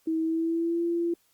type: tone with pitch glide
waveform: sine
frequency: 321.9 to 340.6 Hz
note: E4 to F4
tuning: -41 to -43 cents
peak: -24 dBFS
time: 0.07-1.14 s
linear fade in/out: 5 ms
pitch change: +98 cents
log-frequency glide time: 0.22-0.83 s
effects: white hiss -67 dBFS RMS until 1.33 s + Opus 48 kbps